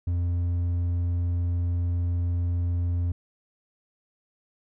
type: tone with hard clipping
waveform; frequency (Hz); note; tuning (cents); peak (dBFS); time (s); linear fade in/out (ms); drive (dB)
sine; 87.31; F2; 0; -24; 0.07-3.12; 5; 3
effects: none